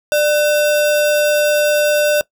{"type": "tone with sample-and-hold", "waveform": "sine", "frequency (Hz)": 595, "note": "D5", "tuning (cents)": 22, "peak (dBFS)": -11, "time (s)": [0.12, 2.21], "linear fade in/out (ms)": 0, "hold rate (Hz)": 2100, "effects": ["noise-tail reverb RT60 0.1 s tail -21 dB re dry"]}